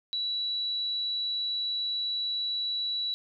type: tone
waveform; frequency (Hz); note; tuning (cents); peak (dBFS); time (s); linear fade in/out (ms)
sine; 3929; B7; -10; -28; 0.13-3.14; 0
effects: none